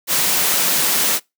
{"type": "high-pass noise", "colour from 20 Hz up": "white", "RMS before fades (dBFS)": -17, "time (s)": [0.07, 1.2], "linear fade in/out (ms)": 50, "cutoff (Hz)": 130, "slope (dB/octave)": 48, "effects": ["noise-tail reverb RT60 0.2 s tail -24 dB re dry"]}